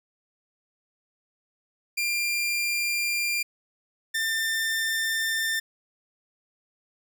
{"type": "tone pair in turn", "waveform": "sawtooth", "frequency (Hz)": [2389, 1794], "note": ["D7", "A6"], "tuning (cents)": [29, 33], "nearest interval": "perfect fourth", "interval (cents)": 496, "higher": "first", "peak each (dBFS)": -21, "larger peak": "neither", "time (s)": [[1.97, 3.43], [4.14, 5.6]], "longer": "neither", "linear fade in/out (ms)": 10, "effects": []}